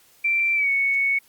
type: tone with pitch glide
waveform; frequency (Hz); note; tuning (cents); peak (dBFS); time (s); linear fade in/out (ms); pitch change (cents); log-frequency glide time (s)
sine; 2349 to 2217; D7 to C#7; 0 to 0; -18; 0.24-1.19; 10; -100; 0.55-0.69
effects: white hiss -56 dBFS RMS until 1.28 s + Opus 48 kbps